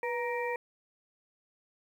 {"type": "harmonic tone with a mistuned harmonic", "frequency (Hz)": 469.6, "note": "A#4", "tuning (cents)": 13, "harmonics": [1, 2, 4, 5], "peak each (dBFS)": [-33, -36, -39, -40], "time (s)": [0.03, 0.56], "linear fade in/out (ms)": 2, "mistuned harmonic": 1, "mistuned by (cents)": 66, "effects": ["10-bit"]}